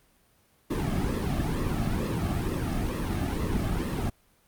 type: noise with flanger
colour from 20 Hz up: brown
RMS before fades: -28 dBFS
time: 0.7-4.1 s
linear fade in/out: 10 ms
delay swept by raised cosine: 1.3 to 2.11 ms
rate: 2.2 Hz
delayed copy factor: -0.75
effects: pink hiss -64 dBFS RMS until 4.47 s + Opus 32 kbps